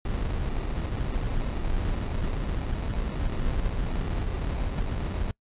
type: noise with sample-and-hold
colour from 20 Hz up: brown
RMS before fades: -28 dBFS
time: 0.05-5.31 s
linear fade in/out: 2 ms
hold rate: 1575 Hz
effects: noise-tail reverb RT60 0.1 s tail -24 dB re dry + resampled to 8000 Hz